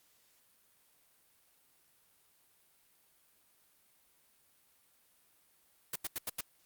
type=noise bursts; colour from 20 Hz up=white; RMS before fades=-36 dBFS; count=5; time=5.93-6.41 s; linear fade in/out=5 ms; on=28 ms; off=85 ms; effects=white hiss -69 dBFS RMS until 6.65 s + Opus 48 kbps